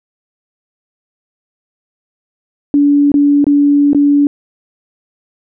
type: tone with dropouts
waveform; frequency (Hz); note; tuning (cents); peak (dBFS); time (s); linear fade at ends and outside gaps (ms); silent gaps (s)
sine; 287.2; D4; -39; -6; 2.74-4.27; 1; 3.118-3.141 / 3.443-3.467 / 3.932-3.947
effects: none